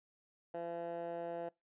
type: tone with band-pass filter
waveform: 15% pulse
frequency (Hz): 170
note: F3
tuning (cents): -46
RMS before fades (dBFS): -42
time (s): 0.54-1.49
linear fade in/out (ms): 5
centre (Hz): 630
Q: 2.1
effects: noise-tail reverb RT60 0.2 s tail -23 dB re dry + resampled to 8000 Hz